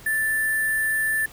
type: tone with sample-and-hold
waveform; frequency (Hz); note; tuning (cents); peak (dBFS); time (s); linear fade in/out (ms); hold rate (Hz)
sine; 1760; A6; 0; -20; 0.06-1.26; 5; 11025
effects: pink hiss -46 dBFS RMS until 1.32 s